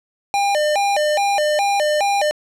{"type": "tone with vibrato", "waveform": "square", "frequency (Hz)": 695, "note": "F5", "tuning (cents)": -9, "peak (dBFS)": -16, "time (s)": [0.34, 2.31], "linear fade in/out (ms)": 0, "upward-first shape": "square", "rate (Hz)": 2.4, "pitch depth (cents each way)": 250, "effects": ["low-pass 9000 Hz 12 dB/octave"]}